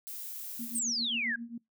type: noise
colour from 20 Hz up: violet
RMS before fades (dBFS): -41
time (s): 0.07-0.79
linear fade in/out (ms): 0
type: tone with tremolo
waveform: sine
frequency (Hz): 234.3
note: A#3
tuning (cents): +9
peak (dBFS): -35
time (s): 0.59-1.58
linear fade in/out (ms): 5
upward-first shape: triangle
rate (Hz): 7.5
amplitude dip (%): 90
type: exponential sweep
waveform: sine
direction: down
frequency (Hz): 8960 to 1574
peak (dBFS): -29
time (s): 0.75-1.36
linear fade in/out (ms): 5
effects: noise-tail reverb RT60 0.2 s tail -25 dB re dry